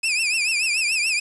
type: tone with vibrato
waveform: sawtooth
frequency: 2527 Hz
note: D#7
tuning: 26 cents sharp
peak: -16 dBFS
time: 0.03-1.2 s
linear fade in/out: 10 ms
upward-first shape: triangle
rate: 6.9 Hz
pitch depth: 150 cents each way
effects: resampled to 24000 Hz + 7-bit